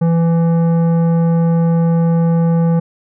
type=tone with tanh clipping; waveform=triangle; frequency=166.9 Hz; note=E3; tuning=22 cents sharp; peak=-12 dBFS; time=0.01-2.8 s; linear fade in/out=10 ms; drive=16 dB; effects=none